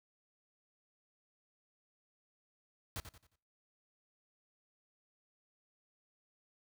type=noise with echo; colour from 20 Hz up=pink; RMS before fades=-41 dBFS; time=2.96-3 s; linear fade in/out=0 ms; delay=89 ms; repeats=4; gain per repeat=-9 dB; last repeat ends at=3.356 s; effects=noise-tail reverb RT60 0.6 s tail -23 dB re dry